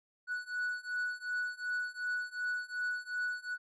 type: beating tone pair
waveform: triangle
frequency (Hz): 1474 / 1476.7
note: F#6 / F#6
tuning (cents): -7 / -4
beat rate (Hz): 2.7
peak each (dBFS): -36 / -35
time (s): 0.27-3.58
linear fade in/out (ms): 50
effects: resampled to 22050 Hz